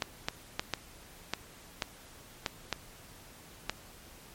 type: clicks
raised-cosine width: 0.2 ms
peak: -12 dBFS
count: 9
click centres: 0.022 / 0.285 / 0.595 / 0.737 / 1.336 / 1.822 / 2.462 / 2.727 / 3.696 s
effects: pink hiss -53 dBFS RMS until 4.34 s + MP3 64 kbps